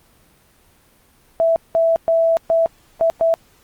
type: tone bursts at uneven times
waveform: sine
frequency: 659.3 Hz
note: E5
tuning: in tune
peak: -12 dBFS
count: 6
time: 1.4-1.56 / 1.75-1.96 / 2.08-2.37 / 2.5-2.66 / 3.01-3.1 / 3.21-3.34 s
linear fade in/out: 0 ms
effects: pink hiss -54 dBFS RMS until 3.63 s + Opus 32 kbps